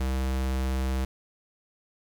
square tone, 65.41 Hz, C2, in tune, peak -26 dBFS, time 0-1.05 s, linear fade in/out 5 ms, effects 9-bit

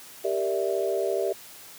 sine chord, E half-diminished seventh, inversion first, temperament equal, 392 / 466.2 / 587.3 / 659.3 Hz, G4 / Bb4 / D5 / E5, 0 / 0 / 0 / 0 cents, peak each -27 / -31 / -30 / -30 dBFS, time 0.24-1.33 s, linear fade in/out 10 ms, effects white hiss -46 dBFS RMS until 1.78 s + high-pass 80 Hz 12 dB/octave

